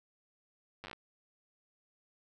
slowing click train, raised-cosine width 0.3 ms, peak -29 dBFS, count 8, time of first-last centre 0.84-0.931 s, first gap 9 ms, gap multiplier 1.12, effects none

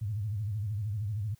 sine tone with vibrato, 104.6 Hz, G#2, 13 cents sharp, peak -30 dBFS, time 0.01-1.35 s, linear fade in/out 10 ms, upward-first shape sine, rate 13 Hz, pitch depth 140 cents each way, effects white hiss -67 dBFS RMS until 1.39 s

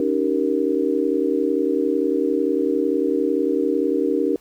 sine chord, Eb dominant seventh, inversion third, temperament just, 280 / 311.1 / 388.9 / 466.7 Hz, Db4 / Eb4 / G4 / Bb4, +18 / 0 / -14 / +2 cents, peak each -23 dBFS, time 0-4.36 s, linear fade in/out 2 ms, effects pink hiss -55 dBFS RMS until 4.4 s

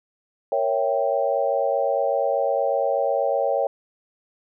sine chord, A# diminished seventh, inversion none, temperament equal, 466.2 / 554.4 / 659.3 / 784 Hz, A#4 / C#5 / E5 / G5, 0 / 0 / 0 / 0 cents, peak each -27 / -22 / -26 / -26 dBFS, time 0.52-3.67 s, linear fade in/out 2 ms, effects none

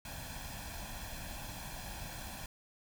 pink noise with comb filter, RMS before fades -44 dBFS, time 0.05-2.46 s, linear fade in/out 2 ms, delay 1.2 ms, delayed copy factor +0.7, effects none

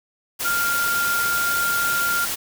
sine tone in noise, 1396.9 Hz, F6, in tune, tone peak -20 dBFS, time 0.44-2.26 s, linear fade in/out 20 ms, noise white, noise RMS -26 dBFS, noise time 0.39-2.36 s, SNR +3 dB, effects none

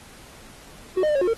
triangle tone with pitch steps, 372.2 / 612 / 598 / 547 / 360.4 / 455.3 Hz, F#4 / D#5 / D5 / C#5 / F#4 / A#4, +10 / -29 / +31 / -23 / -45 / -41 cents, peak -16 dBFS, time 0.97-1.336 s, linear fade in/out 5 ms, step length 61 ms, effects pink hiss -47 dBFS RMS until 1.37 s + AAC 32 kbps

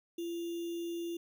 sine tone with sample-and-hold, 340.5 Hz, F4, 44 cents flat, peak -35 dBFS, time 0.18-1.17 s, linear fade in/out 5 ms, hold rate 3150 Hz, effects none

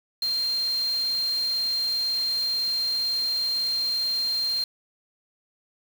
sine tone in noise, 4186 Hz, C8, in tune, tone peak -23 dBFS, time 0.22-4.64 s, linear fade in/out 2 ms, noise white, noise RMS -41 dBFS, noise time 0.22-4.64 s, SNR +15 dB, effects none

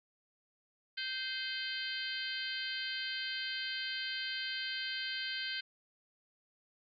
harmonic tone with a mistuned harmonic, 520 Hz, C5, 11 cents flat, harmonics 3 / 4 / 5 / 6 / 7 / 8 / 9, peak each -41 / -45 / -48 / -41 / -50 / -44 / -45 dBFS, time 0.97-5.61 s, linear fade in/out 10 ms, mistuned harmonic 5, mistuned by -30 cents, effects none

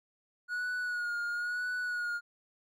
triangle tone with vibrato, 1450 Hz, F#6, 35 cents flat, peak -30 dBFS, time 0.48-2.21 s, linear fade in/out 50 ms, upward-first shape sine, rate 1 Hz, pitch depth 39 cents each way, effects none

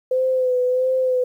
sine tone with vibrato, 509 Hz, C5, 48 cents flat, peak -16 dBFS, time 0.11-1.24 s, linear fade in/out 5 ms, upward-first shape sine, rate 1.5 Hz, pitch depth 34 cents each way, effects 9-bit

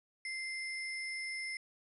sine tone with sample-and-hold, 2087 Hz, C7, 5 cents flat, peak -37 dBFS, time 0.25-1.57 s, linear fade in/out 2 ms, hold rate 7350 Hz, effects resampled to 24000 Hz

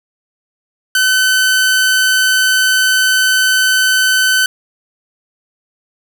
sawtooth tone, 1520 Hz, F#6, 46 cents sharp, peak -6 dBFS, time 0.95-4.46 s, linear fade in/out 2 ms, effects none

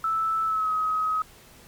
sine tone with pitch glide, 1315 to 1268.7 Hz, E6 to D#6, -5 to +33 cents, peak -22 dBFS, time 0.04-1.22 s, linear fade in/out 2 ms, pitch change -62 cents, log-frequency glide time 0.45-0.72 s, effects pink hiss -51 dBFS RMS until 1.67 s + MP3 96 kbps

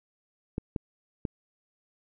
clicks, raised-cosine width 3 ms, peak -17 dBFS, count 3, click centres 0.581 / 0.762 / 1.252 s, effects none

